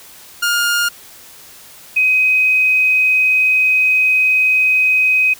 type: tone pair in turn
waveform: sawtooth / sine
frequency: 1414 / 2519 Hz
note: F6 / D#7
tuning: +21 / +21 cents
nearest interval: minor seventh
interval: 1000 cents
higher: second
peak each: -10 dBFS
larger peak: neither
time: 0.42-0.89 / 1.96-5.34 s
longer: second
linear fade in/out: 10 ms
effects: white hiss -40 dBFS RMS until 5.39 s